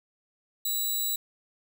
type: tone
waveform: 10% pulse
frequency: 3924 Hz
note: B7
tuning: 12 cents flat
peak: -19 dBFS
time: 0.65-1.16 s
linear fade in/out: 5 ms
effects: 10-bit